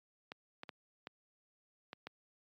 clicks, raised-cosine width 0.3 ms, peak -28 dBFS, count 6, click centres 0.319 / 0.634 / 0.692 / 1.071 / 1.931 / 2.07 s, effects high-pass 150 Hz 12 dB/octave + MP3 96 kbps

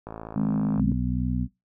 click train, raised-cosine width 1 ms, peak -22 dBFS, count 41, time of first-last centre 0.07-0.796 s, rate 55.1 Hz
sine chord, Ab major, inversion second, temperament equal, 155.56 / 207.7 / 261.6 Hz, Eb3 / Ab3 / C4, 0 / 0 / 0 cents, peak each -28 / -24 / -28 dBFS, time 0.36-0.92 s, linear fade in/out 2 ms
harmonic tone, 61.9 Hz, B1, 5 cents sharp, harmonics 1 / 2 / 3 / 4, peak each -29 / -29 / -29 / -29 dBFS, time 0.75-1.48 s, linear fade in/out 50 ms
effects noise-tail reverb RT60 0.2 s tail -20 dB re dry

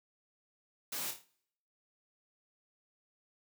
white noise with echo, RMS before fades -39 dBFS, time 0.92-1.11 s, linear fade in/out 5 ms, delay 27 ms, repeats 5, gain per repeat -6 dB, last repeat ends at 1.245 s, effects noise-tail reverb RT60 0.7 s tail -23 dB re dry + high-pass 150 Hz 12 dB/octave

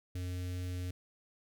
square tone with notch filter, 90.2 Hz, F#2, 44 cents flat, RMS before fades -38 dBFS, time 0.15-0.91 s, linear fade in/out 5 ms, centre 950 Hz, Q 0.56, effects none

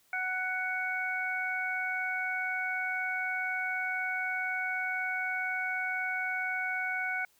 harmonic tone, 743 Hz, F#5, 7 cents sharp, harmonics 1 / 2 / 3, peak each -38 / -33 / -34 dBFS, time 0.13-7.25 s, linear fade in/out 2 ms, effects white hiss -67 dBFS RMS until 7.39 s

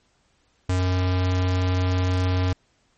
square tone, 91.7 Hz, F#2, 15 cents flat, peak -20 dBFS, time 0.69-2.53 s, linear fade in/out 5 ms, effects pink hiss -65 dBFS RMS until 2.97 s + MP3 32 kbps

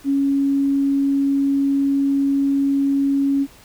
sine tone, 277.2 Hz, C#4, in tune, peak -15 dBFS, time 0.04-3.47 s, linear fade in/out 50 ms, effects pink hiss -47 dBFS RMS until 3.64 s

